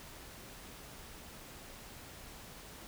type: silence
effects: pink hiss -51 dBFS RMS until 2.87 s